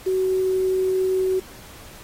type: tone with quantisation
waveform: sine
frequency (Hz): 375.3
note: F#4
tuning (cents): +25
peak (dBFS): -18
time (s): 0.06-1.4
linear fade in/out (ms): 10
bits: 7
effects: pink hiss -44 dBFS RMS until 2.03 s + AAC 48 kbps